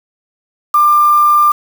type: tone with quantisation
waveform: sine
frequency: 1192 Hz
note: D6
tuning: 25 cents sharp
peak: -6 dBFS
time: 0.74-1.52 s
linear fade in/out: 5 ms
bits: 4
effects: none